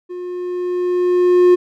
triangle tone with level ramp, 358.3 Hz, F4, 44 cents sharp, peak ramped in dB -24 to -4 dBFS, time 0.09-1.56 s, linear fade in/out 20 ms, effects none

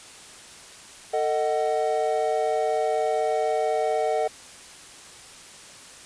triangle chord, D# diminished, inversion second, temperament just, 448 / 622.3 / 746.7 Hz, A4 / D#5 / F#5, +31 / 0 / +16 cents, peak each -24 dBFS, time 1.13-4.28 s, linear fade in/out 10 ms, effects white hiss -45 dBFS RMS until 6.05 s + resampled to 22050 Hz

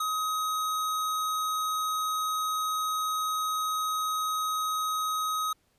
square tone, 1263 Hz, D#6, 26 cents sharp, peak -28 dBFS, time 0-5.53 s, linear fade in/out 5 ms, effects pink hiss -70 dBFS RMS until 5.78 s + resampled to 32000 Hz

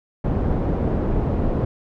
pink low-pass noise, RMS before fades -21 dBFS, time 0.24-1.65 s, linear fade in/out 5 ms, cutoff 540 Hz, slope 12 dB/octave, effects none

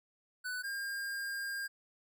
square tone pair in turn, 1493 / 1608.1 Hz, F#6 / G6, +15 / +44 cents, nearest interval minor second, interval 129 cents, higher second, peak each -37 / -37 dBFS, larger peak neither, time 0.44-0.63 / 0.63-1.68 s, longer second, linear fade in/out 20 ms, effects none

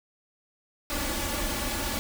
pink noise with comb filter, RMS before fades -30 dBFS, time 0.9-1.99 s, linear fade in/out 0 ms, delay 3.5 ms, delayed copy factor +0.85, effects none

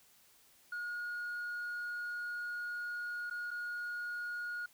sine tone with dropouts, 1439 Hz, F#6, 49 cents flat, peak -35 dBFS, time 0.72-4.66 s, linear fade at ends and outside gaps 5 ms, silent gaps 3.299-3.309 / 3.507-3.512 s, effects tanh soft clip ceiling -36 dBFS + white hiss -65 dBFS RMS until 4.73 s

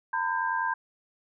sine tone cluster, 917 / 1007 / 1590 Hz, A#5 / B5 / G6, -29 / +33 / +24 cents, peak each -30 dBFS, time 0.13-0.74 s, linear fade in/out 5 ms, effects none

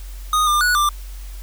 square tone with pitch steps, 1240 / 1199 / 1468 / 1184 Hz, D#6 / D6 / F#6 / D6, -6 / +36 / -14 / +14 cents, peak -15 dBFS, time 0.33-0.89 s, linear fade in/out 2 ms, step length 140 ms, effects added 46 Hz sine -30 dBFS peak until 1.42 s + white hiss -45 dBFS RMS until 1.42 s

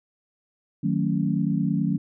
sine chord, D# half-diminished seventh, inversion none, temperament equal with one note detuned, 155.56 / 185 / 222.4 / 277.2 Hz, D#3 / F#3 / A3 / C#4, 0 / 0 / +19 / 0 cents, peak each -26 / -25 / -27 / -28 dBFS, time 0.83-1.98 s, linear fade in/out 10 ms, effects none

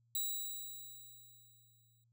5% pulse tone with exponential decay, 3894 Hz, B7, 25 cents flat, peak -26 dBFS, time 0.15-2.04 s, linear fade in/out 2 ms, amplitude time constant 410 ms, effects added 117 Hz sine -70 dBFS peak until 2.12 s

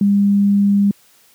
sine tone, 201.1 Hz, G3, 44 cents sharp, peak -10 dBFS, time 0.01-0.91 s, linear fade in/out 2 ms, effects white hiss -52 dBFS RMS until 1.34 s + high-pass 100 Hz 12 dB/octave

